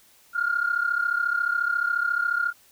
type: tone pair together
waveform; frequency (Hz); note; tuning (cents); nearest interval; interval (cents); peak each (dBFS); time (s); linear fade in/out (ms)
sine; 1393.8 / 1428; F6 / F6; -4 / +38; unison; 42; -24; 0.33-2.53; 50
effects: tanh soft clip ceiling -14 dBFS + white hiss -57 dBFS RMS until 2.71 s